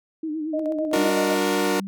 sine tone with vibrato, 310.6 Hz, D#4, 3 cents flat, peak -25 dBFS, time 0.23-1.09 s, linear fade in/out 5 ms, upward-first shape sine, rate 8.7 Hz, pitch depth 65 cents each way
sine tone with tremolo, 622.3 Hz, D#5, in tune, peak -23 dBFS, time 0.53-1.35 s, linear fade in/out 10 ms, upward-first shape square, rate 7.8 Hz, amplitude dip 50%
sawtooth chord, D augmented, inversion none, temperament equal with one note detuned, 293.7 / 362.8 / 466.2 Hz, D4 / F#4 / A#4, 0 / -34 / 0 cents, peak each -21 dBFS, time 0.93-1.8 s, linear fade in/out 2 ms
sine tone with pitch glide, 196 to 194.31 Hz, G3 to G3, 0 to -15 cents, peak -29 dBFS, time 0.96-1.87 s, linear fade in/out 0 ms, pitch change -15 cents, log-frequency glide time 1.28-1.73 s
effects none

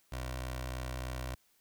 15% pulse tone with notch filter, 63.3 Hz, B1, 43 cents sharp, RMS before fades -39 dBFS, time 0.12-1.35 s, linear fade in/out 5 ms, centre 200 Hz, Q 0.74, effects white hiss -70 dBFS RMS until 1.6 s

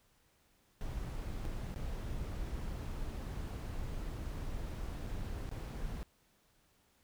brown noise with dropouts, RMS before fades -40 dBFS, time 0.81-6.03 s, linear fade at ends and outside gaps 0 ms, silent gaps 1.453-1.458 / 1.744-1.761 / 5.064-5.069 / 5.491-5.514 s, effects pink hiss -71 dBFS RMS until 7.03 s

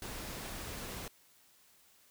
pink noise, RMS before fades -43 dBFS, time 0.02-1.08 s, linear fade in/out 2 ms, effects white hiss -65 dBFS RMS until 2.1 s

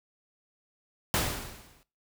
pink noise with exponential decay, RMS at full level -24 dBFS, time 1.14-1.83 s, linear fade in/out 0 ms, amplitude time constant 150 ms, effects noise-tail reverb RT60 0.3 s tail -19 dB re dry

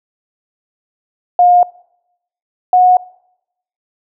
sine tone pair in turn, 712 / 729.5 Hz, F5 / F#5, +33 / -25 cents, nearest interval unison, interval 42 cents, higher second, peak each -5 dBFS, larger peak neither, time 1.39-1.63 / 2.73-2.97 s, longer neither, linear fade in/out 2 ms, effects noise-tail reverb RT60 0.8 s tail -22 dB re dry

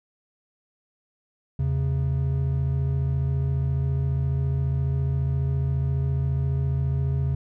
triangle tone pair together, 80.9 / 135.47 Hz, E2 / C#3, -32 / -39 cents, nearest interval major sixth, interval 893 cents, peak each -24 / -21 dBFS, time 1.59-7.35 s, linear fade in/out 5 ms, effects none

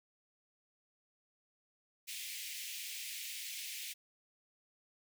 pink high-pass noise, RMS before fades -44 dBFS, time 2.07-3.94 s, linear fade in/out 20 ms, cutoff 2100 Hz, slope 48 dB/octave, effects none

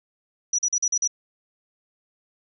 sine tone bursts, 5860 Hz, F#8, 18 cents flat, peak -19 dBFS, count 6, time 0.53-1.076 s, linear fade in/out 5 ms, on 56 ms, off 42 ms, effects none

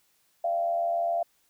sine tone with frequency modulation, 684 Hz, F5, 36 cents flat, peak -24 dBFS, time 0.44-1.23 s, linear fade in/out 5 ms, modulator 87.2 Hz, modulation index 0.51, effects white hiss -68 dBFS RMS until 1.49 s

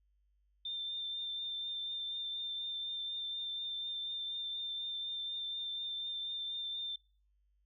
sine tone with vibrato, 3584 Hz, A7, 31 cents sharp, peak -37 dBFS, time 0.65-6.96 s, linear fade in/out 5 ms, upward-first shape triangle, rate 4.1 Hz, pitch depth 18 cents each way, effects noise-tail reverb RT60 0.4 s tail -25 dB re dry + added 50 Hz sine -70 dBFS peak until 7.65 s

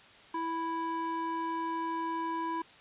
square tone with band-pass filter, 329.6 Hz, E4, in tune, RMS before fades -34 dBFS, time 0.34-2.62 s, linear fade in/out 5 ms, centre 860 Hz, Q 2.5, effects white hiss -55 dBFS RMS until 2.8 s + resampled to 8000 Hz

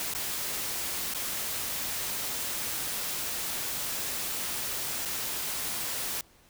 white noise with dropouts, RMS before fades -33 dBFS, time 0-6.21 s, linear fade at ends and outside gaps 1 ms, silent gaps 0.138-0.149 / 1.138-1.147 / 5.052-5.056 s, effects pink hiss -60 dBFS RMS until 6.49 s

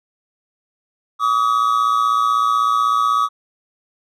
triangle tone pair together, 1146 / 1262.1 Hz, D6 / D#6, -43 / +24 cents, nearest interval major second, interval 167 cents, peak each -15 dBFS, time 1.19-3.29 s, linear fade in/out 50 ms, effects none

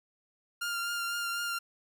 sawtooth tone with vibrato, 1396.9 Hz, F6, in tune, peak -28 dBFS, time 0.61-1.59 s, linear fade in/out 10 ms, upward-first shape triangle, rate 4 Hz, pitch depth 21 cents each way, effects none

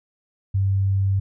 sine tone, 97.4 Hz, G2, 11 cents flat, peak -17 dBFS, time 0.54-1.2 s, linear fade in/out 10 ms, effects none

